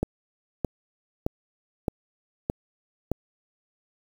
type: click train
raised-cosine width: 2 ms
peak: -11 dBFS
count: 6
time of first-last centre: 0.03-3.116 s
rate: 1.62 Hz
effects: 7-bit